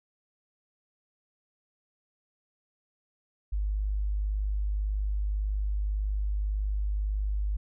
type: tone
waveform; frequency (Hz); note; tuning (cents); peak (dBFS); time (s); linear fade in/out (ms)
sine; 50.9; G#1; -34; -26; 3.52-7.57; 10
effects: none